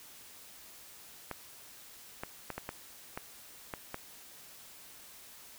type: clicks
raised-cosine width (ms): 0.5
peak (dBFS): -22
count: 8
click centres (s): 1.313 / 2.235 / 2.503 / 2.58 / 2.691 / 3.175 / 3.738 / 3.944
effects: white hiss -53 dBFS RMS until 5.58 s